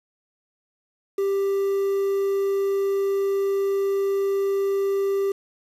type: tone with quantisation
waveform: triangle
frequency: 394 Hz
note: G4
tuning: 9 cents sharp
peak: -18 dBFS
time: 1.18-5.32 s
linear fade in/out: 5 ms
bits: 7
effects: low-pass 11000 Hz 12 dB/octave